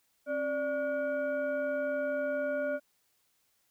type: tone with frequency modulation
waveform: sine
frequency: 587.3 Hz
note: D5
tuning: in tune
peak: -29 dBFS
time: 0.26-2.8 s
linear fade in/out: 50 ms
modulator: 856 Hz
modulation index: 0.74
effects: white hiss -73 dBFS RMS until 3.7 s